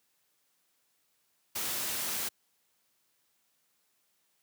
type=noise; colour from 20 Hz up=white; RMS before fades=-34 dBFS; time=1.55-2.29 s; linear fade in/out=10 ms; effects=white hiss -74 dBFS RMS until 4.42 s + high-pass 100 Hz 12 dB/octave